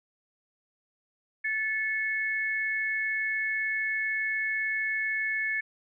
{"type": "tone pair together", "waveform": "sine", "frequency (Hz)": [1742, 2195], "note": ["A6", "C#7"], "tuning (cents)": [-18, -18], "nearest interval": "major third", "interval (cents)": 400, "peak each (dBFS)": [-29, -30], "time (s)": [1.44, 5.61], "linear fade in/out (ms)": 10, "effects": []}